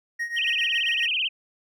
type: tone with tremolo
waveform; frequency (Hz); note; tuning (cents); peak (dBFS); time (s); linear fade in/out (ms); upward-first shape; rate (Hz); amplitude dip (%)
triangle; 1874; A#6; +9; -22; 0.19-1.07; 10; triangle; 7.4; 85
type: tone with vibrato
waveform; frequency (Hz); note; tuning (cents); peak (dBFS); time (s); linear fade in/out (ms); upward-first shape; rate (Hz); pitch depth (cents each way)
sine; 2794; F7; 0; -22; 0.36-1.29; 20; sine; 18; 220
effects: none